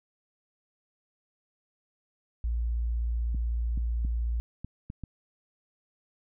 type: tone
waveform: sine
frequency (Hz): 58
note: A#1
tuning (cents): -8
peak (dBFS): -26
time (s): 2.44-4.4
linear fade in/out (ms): 0
type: clicks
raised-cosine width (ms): 5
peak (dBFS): -25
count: 6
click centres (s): 3.347 / 3.776 / 4.049 / 4.646 / 4.901 / 5.037
effects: none